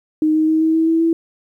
sine tone with pitch steps, 310 / 313.2 / 316.5 / 319.8 / 323.2 / 326.5 / 330 Hz, D#4 / D#4 / D#4 / D#4 / E4 / E4 / E4, -6 / +11 / +30 / +48 / -34 / -17 / +2 cents, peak -12 dBFS, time 0.22-1.13 s, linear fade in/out 2 ms, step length 130 ms, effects 9-bit

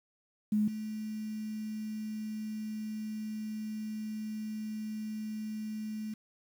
sine tone pair in turn, 211.5 / 215.4 Hz, G#3 / A3, +32 / -37 cents, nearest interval unison, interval 31 cents, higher second, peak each -25 / -35 dBFS, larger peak first, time 0.52-0.68 / 0.68-6.14 s, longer second, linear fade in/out 5 ms, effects 9-bit

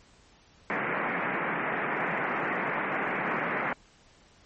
white band-pass noise, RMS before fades -30 dBFS, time 0.7-3.73 s, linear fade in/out 0 ms, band 140 to 2200 Hz, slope 48 dB/octave, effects pink hiss -59 dBFS RMS until 4.45 s + MP3 32 kbps

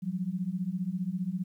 sine beating tone pair, 174.61 / 189.61 Hz, F3 / F#3, 0 / +43 cents, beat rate 15 Hz, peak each -33 / -32 dBFS, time 0.02-1.44 s, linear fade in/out 20 ms, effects 11-bit

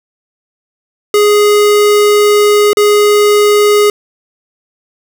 square tone with dropouts, 415.3 Hz, G#4, in tune, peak -6 dBFS, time 1.14-3.9 s, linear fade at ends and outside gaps 2 ms, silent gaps 2.732-2.77 s, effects none

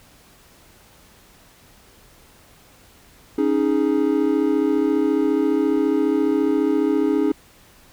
triangle chord, C# suspended second, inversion none, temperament just, 277.2 / 311.8 / 415.8 Hz, C#4 / D#4 / G#4, 0 / +4 / +2 cents, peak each -19 / -18 / -20 dBFS, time 3.38-7.32 s, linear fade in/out 5 ms, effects pink hiss -51 dBFS RMS until 7.92 s

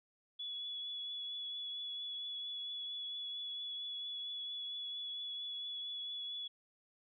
sine tone with vibrato, 3401 Hz, G#7, 40 cents sharp, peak -40 dBFS, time 0.39-6.48 s, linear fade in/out 10 ms, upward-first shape triangle, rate 4.4 Hz, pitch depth 17 cents each way, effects none

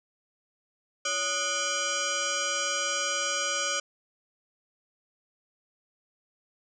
sine tone with frequency modulation, 2145 Hz, C7, 42 cents sharp, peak -26 dBFS, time 1.05-3.8 s, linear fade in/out 5 ms, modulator 903 Hz, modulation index 5.3, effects none

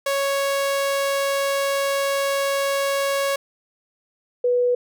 sawtooth / sine tone pair in turn, 554.4 / 490.6 Hz, C#5 / B4, 0 / -12 cents, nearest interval major second, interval 212 cents, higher first, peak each -16 / -16 dBFS, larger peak neither, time 0.06-3.36 / 4.44-4.75 s, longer first, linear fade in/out 5 ms, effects none

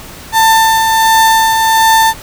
35% pulse tone with tremolo, 892 Hz, A5, 23 cents sharp, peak -3 dBFS, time 0.32-2.14 s, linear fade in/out 50 ms, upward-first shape triangle, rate 1.4 Hz, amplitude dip 40%, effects pink hiss -31 dBFS RMS until 2.22 s

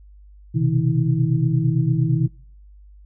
sine tone cluster, 124.5 / 133.3 / 160.2 / 322.5 Hz, B2 / C3 / E3 / E4, +14 / +33 / -49 / -38 cents, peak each -21 / -21 / -20 / -28 dBFS, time 0.54-2.28 s, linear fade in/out 20 ms, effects noise-tail reverb RT60 0.6 s tail -26 dB re dry + added 50 Hz sine -43 dBFS peak until 3.05 s

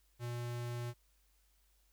square tone, 120.2 Hz, B2, 46 cents flat, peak -39 dBFS, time 0.19-0.94 s, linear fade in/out 50 ms, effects added 50 Hz sine -70 dBFS peak until 1.92 s + white hiss -75 dBFS RMS until 1.92 s

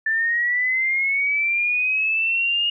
sine linear sweep, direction up, 1760 to 2859 Hz, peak -18 dBFS, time 0.06-2.7 s, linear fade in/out 5 ms, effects none

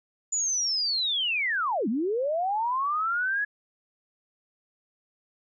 sine linear two-way sweep, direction down then up, 7040 to 198.7 to 1698 Hz, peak -24 dBFS, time 0.32-3.45 s, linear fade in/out 10 ms, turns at 1.88 s, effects none

